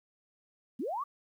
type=linear sweep; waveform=sine; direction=up; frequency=194.7 to 1199 Hz; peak=-32 dBFS; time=0.79-1.04 s; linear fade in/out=10 ms; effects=11-bit